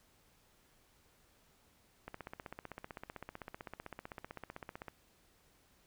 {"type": "click train", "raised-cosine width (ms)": 0.5, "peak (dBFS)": -29, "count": 45, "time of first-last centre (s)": [2.08, 4.883], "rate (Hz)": 15.7, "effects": ["pink hiss -69 dBFS RMS until 5.86 s"]}